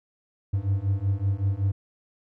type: beating tone pair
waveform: triangle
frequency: 95.7 / 101 Hz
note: G2 / G#2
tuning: -41 / -48 cents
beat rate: 5.3 Hz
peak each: -24 / -23 dBFS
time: 0.53-1.72 s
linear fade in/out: 10 ms
effects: none